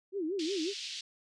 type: tone with vibrato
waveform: sine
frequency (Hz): 353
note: F4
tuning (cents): +19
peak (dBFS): -31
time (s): 0.12-0.74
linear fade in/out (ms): 50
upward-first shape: sine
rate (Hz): 5.5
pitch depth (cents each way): 240
type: band-pass noise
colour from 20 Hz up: white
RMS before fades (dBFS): -41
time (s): 0.39-1.01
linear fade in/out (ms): 5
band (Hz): 2800 to 5000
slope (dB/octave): 24
effects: resampled to 22050 Hz